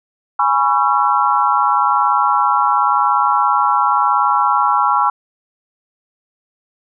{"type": "chord", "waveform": "sine", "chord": "C# minor seventh", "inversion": "second", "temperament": "equal with one note detuned", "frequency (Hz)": [830.6, 987.8, 1108.7, 1348.5], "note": ["G#5", "B5", "C#6", "E6"], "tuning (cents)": [0, 0, 0, 39], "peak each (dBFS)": -17, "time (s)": [0.39, 5.1], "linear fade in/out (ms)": 5, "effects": []}